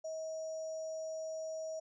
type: tone with sample-and-hold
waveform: sine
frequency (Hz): 637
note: D#5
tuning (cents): +41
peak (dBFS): -38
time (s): 0.04-1.8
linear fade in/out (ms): 10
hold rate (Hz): 6300
effects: resampled to 16000 Hz